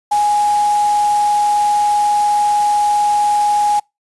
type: tone in noise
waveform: sine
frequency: 830.6 Hz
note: G#5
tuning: in tune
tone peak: -11 dBFS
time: 0.11-3.8 s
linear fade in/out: 10 ms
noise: white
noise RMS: -29 dBFS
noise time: 0.11-3.8 s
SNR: +15 dB
effects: noise-tail reverb RT60 0.2 s tail -26 dB re dry + resampled to 24000 Hz